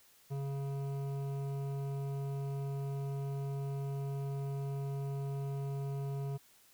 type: tone with hard clipping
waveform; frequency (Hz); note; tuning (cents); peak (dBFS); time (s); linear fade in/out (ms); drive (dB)
triangle; 138.59; C#3; 0; -37; 0.3-6.38; 20; 16
effects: white hiss -64 dBFS RMS until 6.73 s